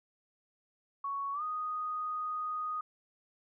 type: tone with pitch glide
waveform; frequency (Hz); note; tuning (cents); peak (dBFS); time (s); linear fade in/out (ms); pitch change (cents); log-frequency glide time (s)
sine; 1113 to 1242.1; C#6 to D#6; +7 to -3; -33; 1.04-2.81; 5; +190; 1.33-1.43
effects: none